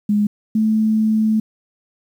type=tone pair in turn; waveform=sine; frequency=207.7 / 217.9 Hz; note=G#3 / A3; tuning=0 / -17 cents; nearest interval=minor second; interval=83 cents; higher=second; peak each=-13 dBFS; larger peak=neither; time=0.09-0.27 / 0.55-1.4 s; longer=second; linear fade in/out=5 ms; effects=8-bit